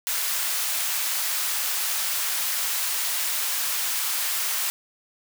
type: high-pass noise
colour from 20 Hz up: white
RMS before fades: -26 dBFS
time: 0.07-4.7 s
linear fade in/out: 0 ms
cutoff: 890 Hz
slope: 12 dB/octave
effects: none